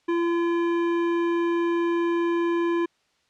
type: tone with hard clipping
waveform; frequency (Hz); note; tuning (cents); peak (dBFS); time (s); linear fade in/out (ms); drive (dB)
sine; 340.6; F4; -43; -23; 0.08-2.86; 10; 13
effects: white hiss -67 dBFS RMS until 3.29 s + low-pass 5000 Hz 12 dB/octave